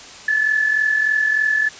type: tone with amplitude modulation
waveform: sine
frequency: 1732 Hz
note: A6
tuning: 28 cents flat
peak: -12 dBFS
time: 0.28-1.69 s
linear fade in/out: 5 ms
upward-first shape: sine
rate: 43.3 Hz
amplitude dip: 60%
effects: white hiss -38 dBFS RMS until 1.79 s + resampled to 16000 Hz

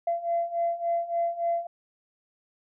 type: beating tone pair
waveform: sine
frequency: 680 / 683.5 Hz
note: F5 / F5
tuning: -46 / -37 cents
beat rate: 3.5 Hz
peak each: -29 / -26 dBFS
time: 0.07-1.67 s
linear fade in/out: 5 ms
effects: tanh soft clip ceiling -18 dBFS

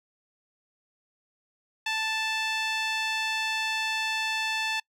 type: tone with band-pass filter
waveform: sawtooth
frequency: 880 Hz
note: A5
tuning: in tune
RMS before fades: -29 dBFS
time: 1.86-4.8 s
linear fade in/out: 5 ms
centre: 2900 Hz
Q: 1.3
effects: noise-tail reverb RT60 0.1 s tail -26 dB re dry

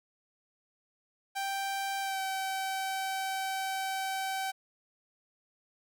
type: tone with pitch glide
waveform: sawtooth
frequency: 784 to 768.8 Hz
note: G5 to G5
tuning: 0 to -34 cents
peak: -28 dBFS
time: 1.35-4.52 s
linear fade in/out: 20 ms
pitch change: -34 cents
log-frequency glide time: 2.01-2.2 s
effects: none

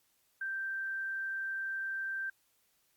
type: tone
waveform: sine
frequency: 1568 Hz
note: G6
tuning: in tune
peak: -34 dBFS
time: 0.41-2.3 s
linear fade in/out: 5 ms
effects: white hiss -73 dBFS RMS until 2.96 s + Opus 48 kbps

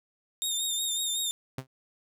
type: tone with vibrato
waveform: 20% pulse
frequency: 3668 Hz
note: A#7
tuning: 29 cents flat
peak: -22 dBFS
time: 0.42-1.31 s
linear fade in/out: 0 ms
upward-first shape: sine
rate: 5.4 Hz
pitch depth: 46 cents each way
type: tone with exponential decay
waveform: sawtooth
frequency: 130.81 Hz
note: C3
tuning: in tune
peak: -27 dBFS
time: 1.58-1.67 s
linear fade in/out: 5 ms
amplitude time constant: 18 ms
effects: none

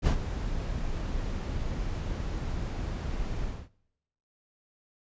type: noise with ADSR envelope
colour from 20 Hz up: brown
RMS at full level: -20 dBFS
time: 0.02-3.69 s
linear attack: 55 ms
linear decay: 78 ms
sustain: -12 dB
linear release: 260 ms
effects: noise-tail reverb RT60 0.9 s tail -24 dB re dry + resampled to 16000 Hz

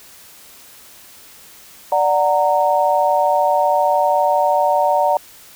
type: chord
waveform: sine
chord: D augmented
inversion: none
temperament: equal with one note detuned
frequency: 587.3 / 740 / 924.8 Hz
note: D5 / F#5 / A#5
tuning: 0 / 0 / -14 cents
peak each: -17 dBFS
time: 1.92-5.17 s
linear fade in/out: 2 ms
effects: white hiss -43 dBFS RMS until 5.55 s

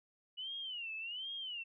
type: tone with vibrato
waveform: sine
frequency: 2915 Hz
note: F#7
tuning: 26 cents flat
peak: -40 dBFS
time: 0.37-1.64 s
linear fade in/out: 20 ms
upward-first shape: sine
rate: 1.3 Hz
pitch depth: 190 cents each way
effects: none

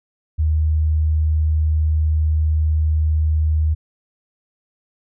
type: tone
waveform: sine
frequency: 77.7 Hz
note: D#2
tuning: 2 cents flat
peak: -14 dBFS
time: 0.38-3.75 s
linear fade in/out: 20 ms
effects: none

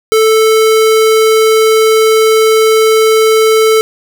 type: tone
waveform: square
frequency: 440 Hz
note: A4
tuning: in tune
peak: -6 dBFS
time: 0.12-3.81 s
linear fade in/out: 0 ms
effects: none

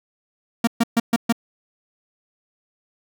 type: tone bursts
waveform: 45% pulse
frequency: 231.7 Hz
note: A#3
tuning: 10 cents flat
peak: -14 dBFS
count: 5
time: 0.64-1.325 s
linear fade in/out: 5 ms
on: 33 ms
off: 130 ms
effects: none

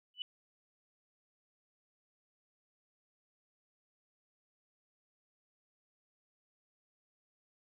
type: tone with exponential growth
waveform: sine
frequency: 2976 Hz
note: F#7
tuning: 9 cents sharp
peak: -32 dBFS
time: 0.14-0.22 s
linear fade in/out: 1 ms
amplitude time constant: 16 ms
effects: none

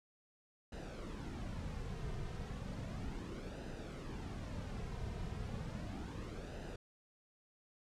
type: noise with flanger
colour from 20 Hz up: brown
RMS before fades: -44 dBFS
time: 0.72-6.76 s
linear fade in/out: 5 ms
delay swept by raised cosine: 0.89 to 3.59 ms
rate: 0.34 Hz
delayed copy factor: -0.55
effects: low-pass 8000 Hz 12 dB/octave

